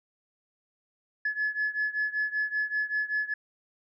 sine beating tone pair, 1708 / 1713.2 Hz, G#6 / A6, +48 / -47 cents, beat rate 5.2 Hz, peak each -28 / -30 dBFS, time 1.25-3.34 s, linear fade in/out 5 ms, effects tanh soft clip ceiling -21 dBFS

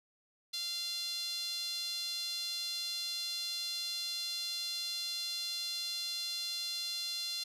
sawtooth tone with high-pass filter, 693 Hz, F5, 14 cents flat, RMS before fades -38 dBFS, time 0.53-7.44 s, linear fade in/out 10 ms, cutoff 4000 Hz, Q 5.1, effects resampled to 32000 Hz

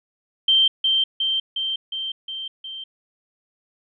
sine tone with echo, 3136 Hz, G7, in tune, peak -13 dBFS, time 0.48-0.68 s, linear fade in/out 5 ms, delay 360 ms, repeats 6, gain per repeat -3 dB, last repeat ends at 2.84 s, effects none

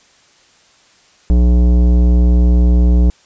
sine tone with tanh clipping, 60 Hz, B1, 49 cents flat, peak -9 dBFS, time 1.3-3.1 s, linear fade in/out 0 ms, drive 15 dB, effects white hiss -50 dBFS RMS until 3.25 s + resampled to 16000 Hz

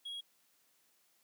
triangle tone, 3305 Hz, G#7, 9 cents flat, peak -39 dBFS, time 0.05-0.21 s, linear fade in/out 10 ms, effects white hiss -72 dBFS RMS until 1.23 s + high-pass 150 Hz 12 dB/octave

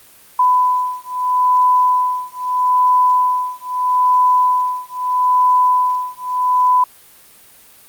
sine beating tone pair, 1000 / 1000.78 Hz, B5 / B5, +21 / +23 cents, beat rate 0.78 Hz, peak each -15 dBFS, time 0.39-6.84 s, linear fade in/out 5 ms, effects white hiss -45 dBFS RMS until 7.88 s + Opus 32 kbps

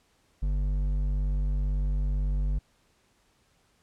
triangle tone with hard clipping, 49 Hz, G1, in tune, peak -26 dBFS, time 0.42-2.59 s, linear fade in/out 10 ms, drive 11 dB, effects pink hiss -67 dBFS RMS until 3.82 s + low-pass 10000 Hz 12 dB/octave

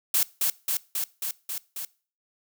blue noise with echo, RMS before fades -22 dBFS, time 0.14-0.23 s, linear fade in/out 2 ms, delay 270 ms, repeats 6, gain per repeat -2 dB, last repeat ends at 1.85 s, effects noise-tail reverb RT60 0.4 s tail -22 dB re dry

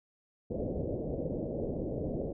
white low-pass noise, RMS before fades -35 dBFS, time 0.5-2.33 s, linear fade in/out 10 ms, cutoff 580 Hz, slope 48 dB/octave, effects none

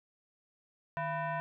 sine tone with frequency modulation, 155.56 Hz, D#3, in tune, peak -32 dBFS, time 0.97-1.4 s, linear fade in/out 0 ms, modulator 834 Hz, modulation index 1.7, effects none

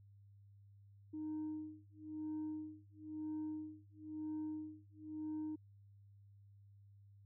sine tone with tremolo, 308.6 Hz, D#4, 14 cents flat, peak -37 dBFS, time 1.13-5.56 s, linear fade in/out 10 ms, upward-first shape sine, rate 1 Hz, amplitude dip 100%, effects tanh soft clip ceiling -38 dBFS + added 100 Hz sine -60 dBFS peak until 7.25 s

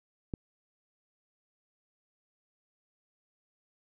click, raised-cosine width 3 ms, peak -21 dBFS, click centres 0.338 s, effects none

